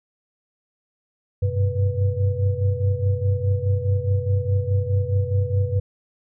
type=tone cluster; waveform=sine; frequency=95.5 / 100.3 / 127 / 491.8 Hz; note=G2 / G2 / B2 / B4; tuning=-45 / +40 / +49 / -7 cents; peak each=-21 / -22 / -30 / -29 dBFS; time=1.42-5.8 s; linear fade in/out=10 ms; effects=none